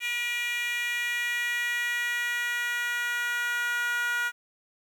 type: tone with high-pass filter sweep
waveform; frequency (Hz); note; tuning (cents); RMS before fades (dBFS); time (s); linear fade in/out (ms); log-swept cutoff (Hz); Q
10% pulse; 480; B4; -49; -29; 0-4.32; 50; 2300 to 1400; 3.9
effects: 10-bit